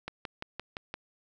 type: click train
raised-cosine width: 0.3 ms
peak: -20 dBFS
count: 6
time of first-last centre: 0.08-0.941 s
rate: 5.81 Hz
effects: none